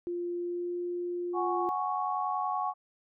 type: tone with pitch glide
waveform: sine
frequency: 349.2 to 351.8 Hz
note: F4 to F4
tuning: 0 to +13 cents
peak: -31 dBFS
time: 0.07-1.69 s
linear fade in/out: 0 ms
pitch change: +13 cents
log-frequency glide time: 0.36-0.77 s
type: chord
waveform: sine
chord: F# suspended second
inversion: none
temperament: equal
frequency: 740 / 830.6 / 1108.7 Hz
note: F#5 / G#5 / C#6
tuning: 0 / 0 / 0 cents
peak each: -33 / -34 / -32 dBFS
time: 1.33-2.74 s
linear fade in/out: 50 ms
effects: none